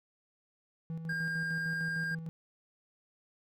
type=tone with tremolo; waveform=triangle; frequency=163 Hz; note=E3; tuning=19 cents flat; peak=-33 dBFS; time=0.9-2.29 s; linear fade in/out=0 ms; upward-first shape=square; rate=6.6 Hz; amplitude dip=45%
type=tone; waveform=triangle; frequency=1607 Hz; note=G6; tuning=43 cents sharp; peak=-31 dBFS; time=1.09-2.15 s; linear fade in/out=5 ms
effects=none